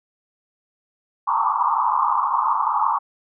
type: band-pass noise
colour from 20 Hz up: white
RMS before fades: -20 dBFS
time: 1.27-2.99 s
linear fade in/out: 10 ms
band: 840 to 1200 Hz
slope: 96 dB/octave
effects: none